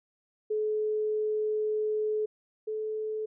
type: tone pair in turn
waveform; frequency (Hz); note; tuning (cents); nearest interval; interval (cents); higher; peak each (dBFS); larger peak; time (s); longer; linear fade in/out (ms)
sine; 428.3 / 432.8; A4 / A4; -47 / -29; unison; 18; second; -26 / -30; first; 0.5-2.26 / 2.67-3.26; first; 10
effects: none